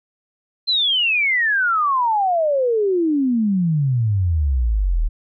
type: exponential sweep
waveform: sine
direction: down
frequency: 4166 to 36.71 Hz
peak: -15 dBFS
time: 0.67-5.09 s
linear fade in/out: 20 ms
effects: none